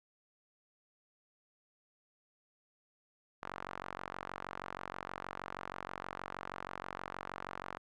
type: tone with band-pass filter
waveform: sawtooth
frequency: 46.32 Hz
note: F#1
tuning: 3 cents sharp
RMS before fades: -45 dBFS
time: 3.42-7.78 s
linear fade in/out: 10 ms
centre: 1200 Hz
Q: 1.6
effects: none